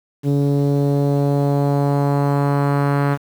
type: tone with low-pass filter sweep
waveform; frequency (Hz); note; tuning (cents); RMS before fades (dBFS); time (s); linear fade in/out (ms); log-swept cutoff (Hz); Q
sawtooth; 141.9; C#3; +41; -17; 0.23-3.18; 50; 370 to 1500; 1.5
effects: 7-bit